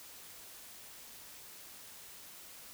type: silence
effects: white hiss -52 dBFS RMS until 2.73 s